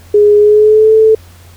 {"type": "tone with pitch glide", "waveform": "sine", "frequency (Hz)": [415.3, 439], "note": ["G#4", "A4"], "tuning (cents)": [0, -4], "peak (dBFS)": -3, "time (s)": [0.14, 1.15], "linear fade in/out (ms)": 5, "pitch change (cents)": 96, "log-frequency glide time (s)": [0.38, 0.93], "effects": ["added 87 Hz sine -36 dBFS peak until 1.56 s", "pink hiss -43 dBFS RMS until 1.56 s"]}